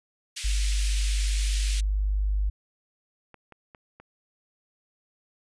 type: high-pass noise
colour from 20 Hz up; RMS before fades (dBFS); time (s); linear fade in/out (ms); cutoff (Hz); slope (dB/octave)
pink; -34; 0.36-1.81; 10; 2300; 24
type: tone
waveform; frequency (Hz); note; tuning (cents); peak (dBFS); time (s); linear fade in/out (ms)
sine; 50.2; G1; +42; -22; 0.44-2.5; 10
type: clicks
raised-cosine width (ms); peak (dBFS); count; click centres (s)
0.5; -32; 4; 3.343 / 3.523 / 3.748 / 4
effects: resampled to 22050 Hz